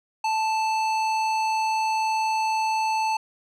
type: tone with low-pass filter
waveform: square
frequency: 879 Hz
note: A5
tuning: 2 cents flat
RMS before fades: -24 dBFS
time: 0.24-3.17 s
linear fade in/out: 5 ms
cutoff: 6400 Hz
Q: 0.66
effects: none